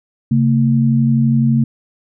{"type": "tone pair together", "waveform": "sine", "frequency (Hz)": [135.16, 227.1], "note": ["C#3", "A#3"], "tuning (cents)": [-43, -45], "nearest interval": "major sixth", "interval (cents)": 898, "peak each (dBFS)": -13, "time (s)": [0.31, 1.64], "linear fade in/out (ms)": 5, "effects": []}